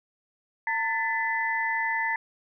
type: tone cluster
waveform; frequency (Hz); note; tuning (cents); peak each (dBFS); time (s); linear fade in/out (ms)
sine; 907 / 1757 / 2008; A#5 / A6 / B6; -48 / -3 / +28; -29; 0.67-2.16; 2
effects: none